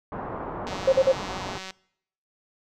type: low-pass noise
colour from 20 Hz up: white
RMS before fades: -34 dBFS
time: 0.12-1.58 s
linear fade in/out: 2 ms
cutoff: 1100 Hz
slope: 24 dB/octave
type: click train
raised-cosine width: 0.2 ms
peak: -20 dBFS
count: 197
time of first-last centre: 0.67-1.707 s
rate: 189 Hz
type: tone bursts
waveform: sine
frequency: 533 Hz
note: C5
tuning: 32 cents sharp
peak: -14 dBFS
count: 3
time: 0.87-1.123 s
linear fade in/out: 10 ms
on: 57 ms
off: 41 ms
effects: noise-tail reverb RT60 0.7 s tail -23 dB re dry